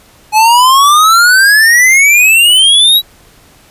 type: exponential sweep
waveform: square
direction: up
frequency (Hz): 843 to 3927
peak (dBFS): -4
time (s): 0.32-3.02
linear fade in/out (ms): 50
effects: pink hiss -43 dBFS RMS until 3.7 s + resampled to 32000 Hz